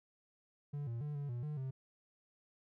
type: tone with pitch steps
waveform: triangle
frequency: 144.7 / 116.7 / 148 / 143 / 120.5 / 150 / 132.1 Hz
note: D3 / A#2 / D3 / D3 / B2 / D3 / C3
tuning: -25 / +2 / +14 / -46 / -42 / +37 / +17 cents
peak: -36 dBFS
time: 0.73-1.71 s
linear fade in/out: 10 ms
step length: 140 ms
effects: none